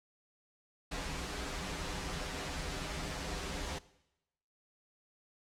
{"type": "noise with comb filter", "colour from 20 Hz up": "pink", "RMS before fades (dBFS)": -39, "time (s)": [0.91, 3.79], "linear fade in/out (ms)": 10, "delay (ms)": 8.9, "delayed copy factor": -0.8, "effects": ["noise-tail reverb RT60 0.9 s tail -19 dB re dry", "low-pass 7000 Hz 12 dB/octave"]}